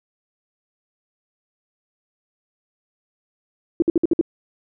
sine tone bursts, 334.2 Hz, E4, 24 cents sharp, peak -12 dBFS, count 6, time 3.8-4.212 s, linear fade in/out 2 ms, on 22 ms, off 56 ms, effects none

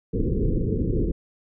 pink low-pass noise, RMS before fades -23 dBFS, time 0.13-1.12 s, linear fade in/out 10 ms, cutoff 490 Hz, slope 96 dB/octave, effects none

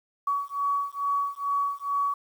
sine beating tone pair, 1129 / 1131.3 Hz, C#6 / C#6, +31 / +35 cents, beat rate 2.3 Hz, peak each -28 dBFS, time 0.27-2.14 s, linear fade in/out 5 ms, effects 9-bit

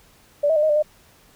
sine tone with pitch steps, 582 / 641 / 599 / 624 / 594 / 607 Hz, D5 / E5 / D5 / D#5 / D5 / D#5, -16 / -49 / +34 / +5 / +20 / -43 cents, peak -15 dBFS, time 0.43-0.826 s, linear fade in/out 10 ms, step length 66 ms, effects pink hiss -54 dBFS RMS until 1.35 s

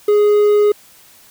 triangle tone with quantisation, 416.1 Hz, G#4, 3 cents sharp, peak -7 dBFS, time 0.08-0.72 s, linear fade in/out 5 ms, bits 6, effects white hiss -46 dBFS RMS until 1.3 s

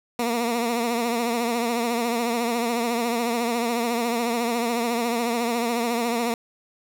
15% pulse tone with vibrato, 235.3 Hz, A#3, 16 cents sharp, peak -16 dBFS, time 0.19-6.34 s, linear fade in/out 2 ms, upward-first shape triangle, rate 14 Hz, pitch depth 72 cents each way, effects none

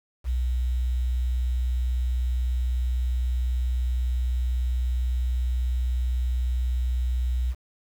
sine tone with quantisation, 61.9 Hz, B1, 5 cents sharp, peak -22 dBFS, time 0.24-7.55 s, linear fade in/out 50 ms, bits 8, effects none

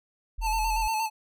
sine tone, 41.2 Hz, E1, in tune, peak -29 dBFS, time 0.38-0.88 s, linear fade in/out 10 ms
square tone with vibrato, 880 Hz, A5, in tune, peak -26 dBFS, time 0.41-1.1 s, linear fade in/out 50 ms, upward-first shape square, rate 8.5 Hz, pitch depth 34 cents each way
effects none

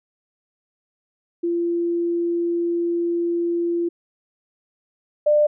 sine tone pair in turn, 342.5 / 596.8 Hz, F4 / D5, -34 / +28 cents, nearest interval minor seventh, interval 962 cents, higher second, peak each -19 / -13 dBFS, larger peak second, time 1.43-3.89 / 5.26-5.47 s, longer first, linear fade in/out 10 ms, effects none

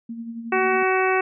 sine tone with tremolo, 230.7 Hz, A#3, 18 cents flat, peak -28 dBFS, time 0.09-0.83 s, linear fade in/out 5 ms, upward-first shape sine, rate 11 Hz, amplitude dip 50%
harmonic tone, 376 Hz, F#4, 28 cents sharp, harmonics 1 / 2 / 3 / 4 / 5 / 6 / 7, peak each -21 / -24 / -26 / -27 / -28 / -29 / -29 dBFS, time 0.52-1.21 s, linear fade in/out 5 ms
effects none

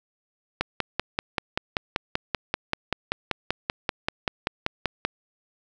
click train, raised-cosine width 0.3 ms, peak -7 dBFS, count 24, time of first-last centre 0.61-5.05 s, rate 5.18 Hz, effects none

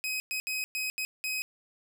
sawtooth tone bursts at uneven times, 2527 Hz, D#7, 26 cents sharp, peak -27 dBFS, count 6, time 0.04-0.2 / 0.31-0.4 / 0.47-0.64 / 0.75-0.9 / 0.98-1.05 / 1.24-1.42 s, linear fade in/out 0 ms, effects 11-bit

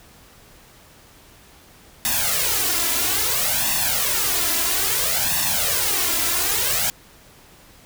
white noise with flanger, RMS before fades -21 dBFS, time 2.05-6.9 s, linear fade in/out 0 ms, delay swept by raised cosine 1.1 to 3 ms, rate 0.6 Hz, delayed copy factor +0.85, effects pink hiss -49 dBFS RMS until 7.85 s

